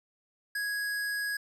square tone, 1661.2 Hz, G#6, in tune, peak -31 dBFS, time 0.55-1.37 s, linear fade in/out 5 ms, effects resampled to 32000 Hz

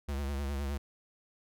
square tone with vibrato, 70 Hz, C#2, 18 cents sharp, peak -33 dBFS, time 0.08-0.78 s, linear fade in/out 10 ms, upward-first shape triangle, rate 9.7 Hz, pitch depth 80 cents each way, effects none

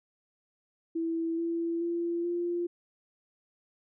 sine tone with pitch steps, 329.6 / 335.4 / 341.2 / 347.2 Hz, E4 / E4 / F4 / F4, 0 / +30 / -40 / -10 cents, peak -28 dBFS, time 0.95-2.67 s, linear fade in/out 10 ms, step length 430 ms, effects none

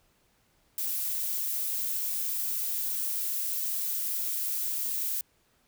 violet noise, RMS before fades -31 dBFS, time 0.78-5.21 s, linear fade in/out 2 ms, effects pink hiss -68 dBFS RMS until 5.67 s

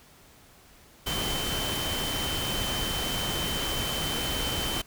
sine tone in noise, 3075 Hz, G7, 34 cents flat, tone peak -32 dBFS, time 1.06-4.82 s, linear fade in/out 10 ms, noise pink, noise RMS -31 dBFS, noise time 1.06-4.82 s, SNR -4 dB, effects pink hiss -55 dBFS RMS until 4.86 s

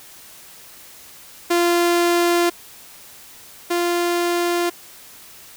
sawtooth tone pair in turn, 346 / 347.5 Hz, F4 / F4, -16 / -9 cents, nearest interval unison, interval 7 cents, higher second, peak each -11 / -14 dBFS, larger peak first, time 1.5-2.5 / 3.7-4.7 s, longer neither, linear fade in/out 10 ms, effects white hiss -43 dBFS RMS until 5.56 s

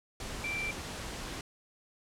sine tone in noise, 2349 Hz, D7, in tune, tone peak -33 dBFS, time 0.44-0.71 s, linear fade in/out 2 ms, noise pink, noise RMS -40 dBFS, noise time 0.2-1.41 s, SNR +4 dB, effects low-pass 9000 Hz 12 dB/octave

